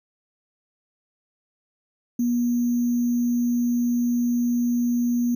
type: tone with sample-and-hold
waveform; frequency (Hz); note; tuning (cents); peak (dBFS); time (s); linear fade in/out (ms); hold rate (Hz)
sine; 240.8; B3; -44; -19; 2.19-5.35; 5; 6300
effects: none